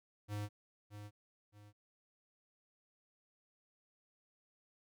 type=tone with echo; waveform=square; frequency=103.9 Hz; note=G#2; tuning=1 cent sharp; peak=-39 dBFS; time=0.28-0.49 s; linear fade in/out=50 ms; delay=620 ms; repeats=2; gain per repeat=-9 dB; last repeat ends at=1.73 s; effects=none